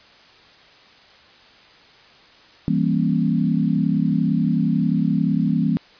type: chord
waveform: sine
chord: E diminished seventh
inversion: none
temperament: equal with one note detuned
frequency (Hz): 164.81 / 196 / 233.1 / 271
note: E3 / G3 / Bb3 / Db4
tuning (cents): 0 / 0 / 0 / -39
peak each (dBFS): -21 / -22 / -22 / -24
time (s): 2.68-5.77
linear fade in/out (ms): 0
effects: white hiss -49 dBFS RMS until 5.99 s + resampled to 11025 Hz